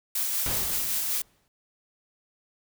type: noise with tremolo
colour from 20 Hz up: blue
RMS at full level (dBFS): -27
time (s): 0.15-1.22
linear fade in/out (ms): 5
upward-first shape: sine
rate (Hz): 5.3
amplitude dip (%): 25
type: noise with exponential decay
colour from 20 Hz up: pink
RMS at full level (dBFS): -31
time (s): 0.46-1.48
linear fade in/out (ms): 1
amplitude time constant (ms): 220
effects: none